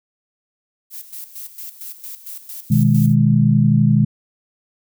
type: noise with tremolo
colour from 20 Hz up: violet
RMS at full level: -32 dBFS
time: 0.9-3.16 s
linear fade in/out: 50 ms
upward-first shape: square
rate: 4.4 Hz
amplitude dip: 70%
type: chord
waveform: sine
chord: G# minor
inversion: first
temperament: equal with one note detuned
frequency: 123.47 / 154.85 / 207.7 Hz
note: B2 / D#3 / G#3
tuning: 0 / -8 / 0 cents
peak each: -15 dBFS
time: 2.7-4.05 s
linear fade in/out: 10 ms
effects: none